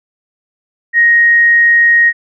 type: tone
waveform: sine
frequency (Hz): 1874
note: A#6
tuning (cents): +9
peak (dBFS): -5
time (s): 0.93-2.13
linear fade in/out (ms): 50
effects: none